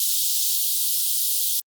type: high-pass noise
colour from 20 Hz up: white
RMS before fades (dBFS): -22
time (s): 0-1.6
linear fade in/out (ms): 2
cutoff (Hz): 3200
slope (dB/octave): 48
effects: Opus 32 kbps